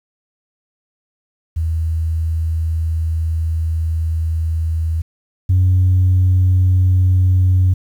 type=tone pair in turn; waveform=sine; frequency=80.9 / 92.02 Hz; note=E2 / F#2; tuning=-32 / -9 cents; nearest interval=major second; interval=223 cents; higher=second; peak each=-15 / -8 dBFS; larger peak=second; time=1.56-5.02 / 5.49-7.74 s; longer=first; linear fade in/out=10 ms; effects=tanh soft clip ceiling -7 dBFS + 8-bit